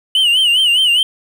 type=tone with vibrato; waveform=triangle; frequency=2954 Hz; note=F#7; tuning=3 cents flat; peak=-8 dBFS; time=0.15-1.03 s; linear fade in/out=2 ms; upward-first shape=sine; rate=4.9 Hz; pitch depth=110 cents each way; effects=7-bit